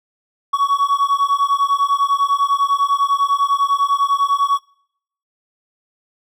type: beating tone pair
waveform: triangle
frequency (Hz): 1117 / 1127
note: C#6 / C#6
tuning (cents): +13 / +28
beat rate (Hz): 10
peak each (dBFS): -15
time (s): 0.53-4.59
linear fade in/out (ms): 10
effects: noise-tail reverb RT60 0.7 s tail -25 dB re dry